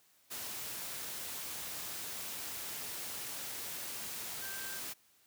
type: tone in noise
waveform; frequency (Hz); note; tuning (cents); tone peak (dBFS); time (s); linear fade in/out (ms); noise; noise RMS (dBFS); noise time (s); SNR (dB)
sine; 1568; G6; 0; -46; 4.41-4.8; 20; white; -42; 0.3-4.94; -7
effects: white hiss -68 dBFS RMS until 5.26 s + high-pass 60 Hz 12 dB/octave